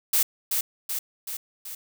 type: noise with echo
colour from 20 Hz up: blue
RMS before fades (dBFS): -21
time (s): 0.13-0.23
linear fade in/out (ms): 5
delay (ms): 380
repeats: 4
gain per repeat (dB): -4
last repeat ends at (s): 1.75
effects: none